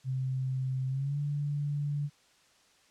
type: tone with pitch glide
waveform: sine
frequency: 130.81 to 145.14 Hz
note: C3 to D3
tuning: 0 to -20 cents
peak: -29 dBFS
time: 0.04-2.1 s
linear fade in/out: 50 ms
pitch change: +180 cents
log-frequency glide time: 0.88-1.18 s
effects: white hiss -64 dBFS RMS until 2.9 s + low-pass 7000 Hz 12 dB/octave